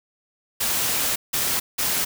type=noise bursts at uneven times; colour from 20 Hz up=white; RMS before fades=-23 dBFS; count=3; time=0.6-1.16 / 1.33-1.6 / 1.78-2.05 s; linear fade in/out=10 ms; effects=none